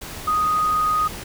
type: tone in noise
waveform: sine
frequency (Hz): 1244.5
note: D#6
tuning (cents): 0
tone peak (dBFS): -17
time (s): 0.27-1.08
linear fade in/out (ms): 10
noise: pink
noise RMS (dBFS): -34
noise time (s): 0.01-1.24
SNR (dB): +14
effects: none